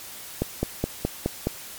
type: click train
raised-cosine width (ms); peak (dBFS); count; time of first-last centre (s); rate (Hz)
2; -9; 6; 0.42-1.47; 4.76
effects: white hiss -40 dBFS RMS until 1.78 s + MP3 96 kbps